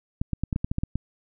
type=clicks; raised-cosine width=5 ms; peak=-13 dBFS; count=10; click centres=0.215 / 0.333 / 0.436 / 0.528 / 0.561 / 0.645 / 0.715 / 0.784 / 0.835 / 0.956 s; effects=none